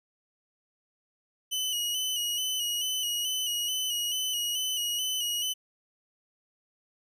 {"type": "tone with vibrato", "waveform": "sawtooth", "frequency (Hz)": 2960, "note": "F#7", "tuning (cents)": 0, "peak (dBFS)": -25, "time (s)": [1.51, 5.54], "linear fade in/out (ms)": 20, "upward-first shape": "square", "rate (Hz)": 2.3, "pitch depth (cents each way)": 37, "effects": []}